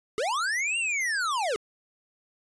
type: linear two-way sweep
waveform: square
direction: up then down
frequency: 393.9 to 2820 to 393.9 Hz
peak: -26 dBFS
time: 0.18-1.56 s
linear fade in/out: 0 ms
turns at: 0.78 s
effects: resampled to 22050 Hz